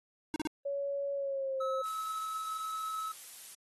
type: tone bursts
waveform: square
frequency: 310 Hz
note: D#4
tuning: 6 cents flat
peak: -32 dBFS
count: 3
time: 0.34-0.472 s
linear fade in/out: 0 ms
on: 20 ms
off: 36 ms
type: tone with pitch glide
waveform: sine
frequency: 561 to 529.5 Hz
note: C#5 to C5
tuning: +21 to +21 cents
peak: -32 dBFS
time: 0.65-1.82 s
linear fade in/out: 10 ms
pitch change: -100 cents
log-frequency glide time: 1.14-1.59 s
type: tone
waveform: triangle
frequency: 1294 Hz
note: E6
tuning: 32 cents flat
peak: -33 dBFS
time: 1.6-3.12 s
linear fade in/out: 10 ms
type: noise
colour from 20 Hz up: blue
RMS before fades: -47 dBFS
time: 1.85-3.55 s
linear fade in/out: 5 ms
effects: AAC 32 kbps